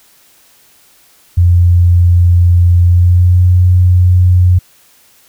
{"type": "tone with pitch glide", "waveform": "sine", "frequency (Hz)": [87.6, 90.22], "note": ["F2", "F#2"], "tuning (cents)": [6, -43], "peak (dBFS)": -4, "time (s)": [1.37, 4.59], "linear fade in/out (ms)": 10, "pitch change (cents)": 51, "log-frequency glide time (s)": [2.84, 3.45], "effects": ["white hiss -47 dBFS RMS until 5.28 s"]}